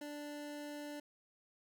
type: tone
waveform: 25% pulse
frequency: 293.7 Hz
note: D4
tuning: in tune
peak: -40 dBFS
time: 0.01-1 s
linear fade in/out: 5 ms
effects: none